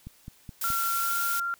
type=click train; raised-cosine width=5 ms; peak=-27 dBFS; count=4; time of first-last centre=0.07-0.703 s; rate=4.74 Hz
type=noise; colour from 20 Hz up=blue; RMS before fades=-31 dBFS; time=0.61-1.4 s; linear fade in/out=5 ms
type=tone with pitch glide; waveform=sine; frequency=1370 to 1384.3 Hz; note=F6 to F6; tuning=-34 to -16 cents; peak=-27 dBFS; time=0.64-1.54 s; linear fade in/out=0 ms; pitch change=+18 cents; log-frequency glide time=1-1.15 s
effects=white hiss -59 dBFS RMS until 1.59 s